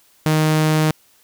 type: tone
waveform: sawtooth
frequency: 155.56 Hz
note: D#3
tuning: in tune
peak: -10 dBFS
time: 0.26-0.91 s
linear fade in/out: 0 ms
effects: white hiss -55 dBFS RMS until 1.23 s

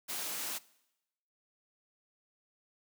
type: noise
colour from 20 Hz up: white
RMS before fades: -38 dBFS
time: 0.08-0.59 s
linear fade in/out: 20 ms
effects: noise-tail reverb RT60 0.9 s tail -21 dB re dry + high-pass 200 Hz 12 dB/octave

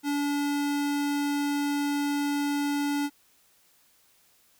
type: tone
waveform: square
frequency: 287.6 Hz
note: D4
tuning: 36 cents flat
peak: -26 dBFS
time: 0.03-3.1 s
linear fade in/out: 50 ms
effects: white hiss -63 dBFS RMS until 4.59 s

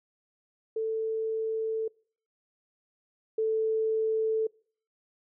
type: tone pair in turn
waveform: sine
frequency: 443.1 / 440.9 Hz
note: A4 / A4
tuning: +12 / +4 cents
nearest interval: unison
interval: 8 cents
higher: first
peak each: -27 / -24 dBFS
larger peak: second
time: 0.76-1.88 / 3.38-4.47 s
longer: first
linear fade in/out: 5 ms
effects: noise-tail reverb RT60 0.5 s tail -26 dB re dry

